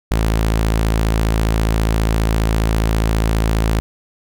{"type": "tone", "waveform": "sawtooth", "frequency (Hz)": 54.8, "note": "A1", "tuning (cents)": -6, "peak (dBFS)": -10, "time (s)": [0.11, 3.8], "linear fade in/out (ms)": 0, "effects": []}